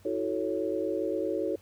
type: chord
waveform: sine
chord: F# minor seventh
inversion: third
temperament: equal with one note detuned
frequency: 322.5 / 370 / 440 / 554.4 Hz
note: E4 / F#4 / A4 / C#5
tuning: -38 / 0 / 0 / 0 cents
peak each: -33 dBFS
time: 0.05-1.56 s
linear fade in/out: 5 ms
effects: added 95 Hz sine -56 dBFS peak until 1.61 s + pink hiss -61 dBFS RMS until 1.61 s